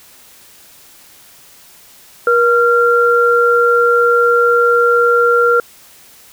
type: tone pair together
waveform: sine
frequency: 476.8 / 1381 Hz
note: A#4 / F6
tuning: +39 / -20 cents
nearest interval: octave + tritone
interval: 1841 cents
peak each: -11 dBFS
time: 2.27-5.6 s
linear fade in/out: 2 ms
effects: white hiss -43 dBFS RMS until 6.32 s